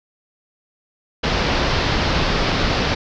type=low-pass noise; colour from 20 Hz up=pink; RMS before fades=-19 dBFS; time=1.23-2.95 s; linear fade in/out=10 ms; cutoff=5300 Hz; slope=48 dB/octave; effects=none